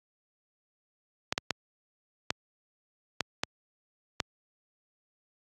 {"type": "clicks", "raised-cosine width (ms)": 0.2, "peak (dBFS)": -9, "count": 7, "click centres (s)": [1.325, 1.379, 1.507, 2.305, 3.207, 3.435, 4.202], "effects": ["high-pass 80 Hz 12 dB/octave", "AAC 48 kbps"]}